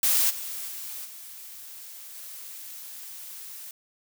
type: noise with level steps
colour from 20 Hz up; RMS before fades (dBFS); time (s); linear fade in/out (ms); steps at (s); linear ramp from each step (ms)
blue; -22 / -35 / -37 / -43 / -41; 0.03-3.71; 2; 0.29 / 0.67 / 1.04 / 2.14; 20
effects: none